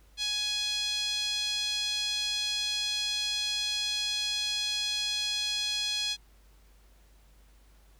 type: tone with band-pass filter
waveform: 5% pulse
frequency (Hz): 836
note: G#5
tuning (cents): +11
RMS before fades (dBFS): -31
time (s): 0.17-6.17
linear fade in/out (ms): 50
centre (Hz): 3700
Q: 3.3
effects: added 50 Hz sine -56 dBFS peak until 7.99 s + pink hiss -65 dBFS RMS until 7.99 s